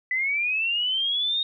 sine linear sweep, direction up, 1985 to 3729 Hz, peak -22 dBFS, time 0.11-1.43 s, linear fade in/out 2 ms, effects none

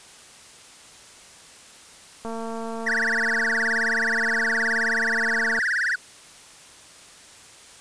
click train, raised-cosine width 1 ms, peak -20 dBFS, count 759, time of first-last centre 2.25-5.589 s, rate 227 Hz
triangle tone with vibrato, 1693 Hz, G#6, 33 cents sharp, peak -19 dBFS, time 2.86-5.96 s, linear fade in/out 10 ms, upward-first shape triangle, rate 19 Hz, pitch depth 290 cents each way
effects white hiss -47 dBFS RMS until 7.8 s + resampled to 22050 Hz

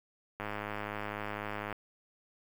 click train, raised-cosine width 0.5 ms, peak -22 dBFS, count 139, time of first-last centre 0.4-1.727 s, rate 104 Hz, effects 8-bit

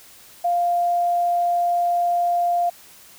sine tone, 698.5 Hz, F5, in tune, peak -17 dBFS, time 0.44-2.7 s, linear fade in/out 10 ms, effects white hiss -47 dBFS RMS until 3.18 s

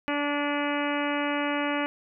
harmonic tone with a mistuned harmonic, 290 Hz, D4, 22 cents flat, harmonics 1 / 2 / 3 / 4 / 5 / 6 / 7 / 8 / 9 / 10, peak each -29 / -32 / -34 / -35 / -36 / -37 / -37 / -38 / -39 / -39 dBFS, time 0.08-1.86 s, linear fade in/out 0 ms, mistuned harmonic 9, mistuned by -41 cents, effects none

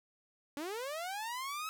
sawtooth linear sweep, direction up, 274.5 to 1300 Hz, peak -34 dBFS, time 0.57-1.69 s, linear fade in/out 0 ms, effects none

